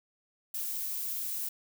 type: noise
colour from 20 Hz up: violet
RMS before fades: -35 dBFS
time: 0.54-1.49 s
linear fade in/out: 5 ms
effects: none